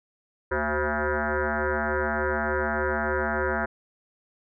sine tone with frequency modulation, 523.3 Hz, C5, in tune, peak -23 dBFS, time 0.51-3.66 s, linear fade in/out 10 ms, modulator 150 Hz, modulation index 7.9, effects none

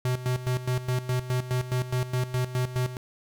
square tone with tremolo, 126.1 Hz, B2, 36 cents sharp, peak -24 dBFS, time 0.05-2.97 s, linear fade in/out 2 ms, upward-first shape square, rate 4.8 Hz, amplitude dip 75%, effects none

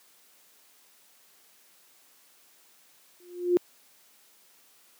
sine tone with exponential growth, 354.3 Hz, F4, 25 cents sharp, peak -15 dBFS, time 3.2-3.57 s, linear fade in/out 0 ms, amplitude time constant 79 ms, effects white hiss -60 dBFS RMS until 4.99 s + high-pass 200 Hz 12 dB/octave

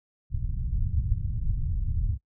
pink low-pass noise, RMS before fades -27 dBFS, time 0.3-2.18 s, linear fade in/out 50 ms, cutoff 120 Hz, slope 24 dB/octave, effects noise-tail reverb RT60 0.1 s tail -21 dB re dry

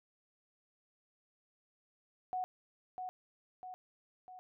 sine tone with echo, 738 Hz, F#5, 5 cents flat, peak -34 dBFS, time 2.33-2.44 s, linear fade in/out 0 ms, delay 650 ms, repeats 3, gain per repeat -5 dB, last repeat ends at 4.39 s, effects none

